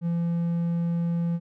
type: tone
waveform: triangle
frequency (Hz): 169.9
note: F3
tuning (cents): -47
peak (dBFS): -21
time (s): 0.01-1.4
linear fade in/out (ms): 50
effects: none